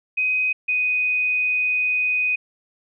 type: tone pair in turn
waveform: sine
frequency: 2512 / 2495 Hz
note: D#7 / D#7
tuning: +16 / +4 cents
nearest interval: unison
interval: 12 cents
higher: first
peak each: -18 dBFS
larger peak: neither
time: 0.17-0.53 / 0.68-2.36 s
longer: second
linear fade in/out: 10 ms
effects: none